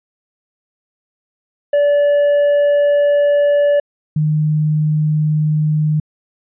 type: tone pair in turn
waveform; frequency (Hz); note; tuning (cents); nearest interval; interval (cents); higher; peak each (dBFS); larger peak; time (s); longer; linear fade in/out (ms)
triangle / sine; 578 / 153.09; D5 / D#3; -28 / -28; octave + major seventh; 2300; first; -8 / -12; first; 1.73-3.8 / 4.16-6; first; 5
effects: resampled to 8000 Hz